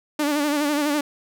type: tone with vibrato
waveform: sawtooth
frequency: 293.7 Hz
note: D4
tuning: in tune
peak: -16 dBFS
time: 0.19-1.01 s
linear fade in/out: 5 ms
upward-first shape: sine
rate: 12 Hz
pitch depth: 60 cents each way
effects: none